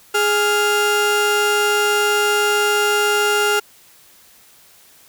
30% pulse tone pair together, 415.3 / 1396.9 Hz, G#4 / F6, 0 / 0 cents, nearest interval octave + major sixth, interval 2100 cents, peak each -15 dBFS, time 0.14-3.6 s, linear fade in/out 10 ms, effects white hiss -49 dBFS RMS until 5.08 s

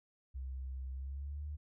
sine tone with pitch glide, 65.41 to 74.27 Hz, C2 to D2, 0 to +20 cents, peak -39 dBFS, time 0.34-1.57 s, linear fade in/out 20 ms, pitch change +220 cents, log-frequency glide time 0.93-1.46 s, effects none

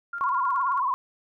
sine tone with tremolo, 1396.9 Hz, F6, in tune, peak -29 dBFS, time 0.13-0.8 s, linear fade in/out 5 ms, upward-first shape square, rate 9.3 Hz, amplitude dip 55%
sine tone with vibrato, 1050 Hz, C6, 6 cents sharp, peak -22 dBFS, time 0.21-0.94 s, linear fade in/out 0 ms, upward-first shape sine, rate 18 Hz, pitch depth 120 cents each way
effects none

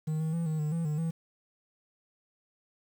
triangle tone with pitch steps, 155.8 / 158.8 / 167.7 / 156.6 / 151.4 / 166.6 / 151 / 164.1 Hz, D#3 / D#3 / E3 / D#3 / D#3 / E3 / D3 / E3, +3 / +36 / +30 / +11 / -47 / +19 / +48 / -8 cents, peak -26 dBFS, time 0.07-1.11 s, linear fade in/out 10 ms, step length 130 ms, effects 9-bit

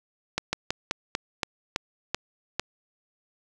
slowing click train, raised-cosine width 0.2 ms, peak -8 dBFS, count 9, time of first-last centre 0.38-2.596 s, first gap 150 ms, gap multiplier 1.17, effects none

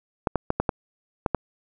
clicks, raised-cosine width 1 ms, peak -7 dBFS, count 7, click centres 0.272 / 0.357 / 0.504 / 0.6 / 0.692 / 1.262 / 1.347 s, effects none

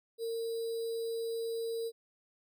sine tone with sample-and-hold, 458 Hz, A#4, 31 cents flat, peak -33 dBFS, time 0.18-1.92 s, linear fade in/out 50 ms, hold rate 4410 Hz, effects none

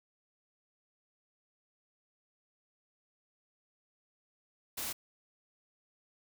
white noise, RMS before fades -38 dBFS, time 4.77-4.93 s, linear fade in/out 10 ms, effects none

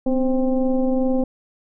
sine tone with frequency modulation, 255.8 Hz, C4, 39 cents flat, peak -16 dBFS, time 0.06-1.24 s, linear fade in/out 5 ms, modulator 267 Hz, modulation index 1.1, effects none

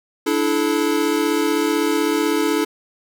square chord, D suspended second, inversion none, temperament equal with one note detuned, 293.7 / 329.6 / 431.7 Hz, D4 / E4 / A4, 0 / 0 / -33 cents, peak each -22 dBFS, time 0.26-2.65 s, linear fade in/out 10 ms, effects none

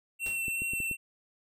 square tone with vibrato, 2708 Hz, E7, 46 cents sharp, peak -31 dBFS, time 0.19-0.97 s, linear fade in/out 50 ms, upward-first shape sine, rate 2.7 Hz, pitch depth 12 cents each way
pink noise with exponential decay, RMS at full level -42 dBFS, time 0.26-0.5 s, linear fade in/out 0 ms, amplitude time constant 51 ms
clicks, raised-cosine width 3 ms, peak -28 dBFS, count 5, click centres 0.482 / 0.62 / 0.735 / 0.803 / 0.913 s
effects none

